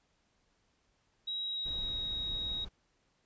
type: tone with pitch glide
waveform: sine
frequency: 3840 to 3792 Hz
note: B7 to A#7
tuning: -49 to +29 cents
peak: -34 dBFS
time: 1.27-2.65 s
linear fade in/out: 10 ms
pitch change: -22 cents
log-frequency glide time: 1.42-2.01 s
type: noise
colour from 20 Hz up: brown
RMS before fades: -44 dBFS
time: 1.65-2.69 s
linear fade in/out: 10 ms
effects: pink hiss -74 dBFS RMS until 3.25 s + resampled to 16000 Hz